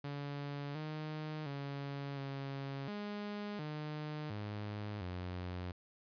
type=tone with pitch steps; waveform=sawtooth; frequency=142.9 / 154.2 / 140.4 / 137.6 / 206.6 / 151.6 / 104.2 / 90.1 Hz; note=D3 / D#3 / C#3 / C#3 / G#3 / D#3 / G#2 / F#2; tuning=-47 / -15 / +22 / -12 / -9 / -45 / +6 / -45 cents; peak=-36 dBFS; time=0.04-5.72 s; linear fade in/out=5 ms; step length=710 ms; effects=resampled to 11025 Hz